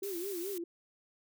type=tone with vibrato; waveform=sine; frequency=370 Hz; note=F#4; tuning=in tune; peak=-36 dBFS; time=0.02-0.64 s; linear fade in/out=5 ms; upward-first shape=sine; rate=4.7 Hz; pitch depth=160 cents each way
type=noise; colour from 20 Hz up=blue; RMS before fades=-44 dBFS; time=0.03-0.58 s; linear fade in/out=2 ms
effects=none